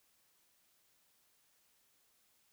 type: silence
effects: white hiss -73 dBFS RMS until 2.52 s